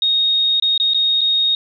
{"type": "tone with dropouts", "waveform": "sine", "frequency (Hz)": 3729, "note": "A#7", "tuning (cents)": 0, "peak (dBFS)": -13, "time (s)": [0.02, 1.55], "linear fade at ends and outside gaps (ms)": 2, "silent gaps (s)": [[0.599, 0.623], [0.778, 0.799], [0.936, 0.945], [1.209, 1.214]], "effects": []}